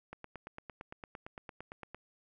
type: click train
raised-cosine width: 0.5 ms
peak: -29 dBFS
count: 17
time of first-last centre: 0.13-1.946 s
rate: 8.81 Hz
effects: none